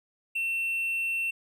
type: tone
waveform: triangle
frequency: 2700 Hz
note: E7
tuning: 41 cents sharp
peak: -25 dBFS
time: 0.35-1.31 s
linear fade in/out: 10 ms
effects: none